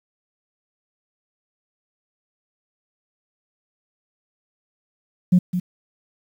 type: tone with echo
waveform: sine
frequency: 180 Hz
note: F#3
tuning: 47 cents flat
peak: -9 dBFS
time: 5.32-5.39 s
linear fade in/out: 10 ms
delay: 210 ms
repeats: 1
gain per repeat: -10 dB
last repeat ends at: 5.6 s
effects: tanh soft clip ceiling -6 dBFS + 8-bit